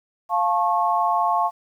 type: chord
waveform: sine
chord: F augmented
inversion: none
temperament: just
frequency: 698.5 / 873.1 / 1091.3 Hz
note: F5 / A5 / C#6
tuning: 0 / -14 / -27 cents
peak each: -22 dBFS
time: 0.29-1.51 s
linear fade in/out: 50 ms
effects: 9-bit